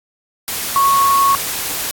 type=tone in noise; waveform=sine; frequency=1104 Hz; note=C#6; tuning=7 cents flat; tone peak=-10 dBFS; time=0.76-1.35 s; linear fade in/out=0 ms; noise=white; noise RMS=-22 dBFS; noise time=0.48-1.91 s; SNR=+9 dB; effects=AAC 64 kbps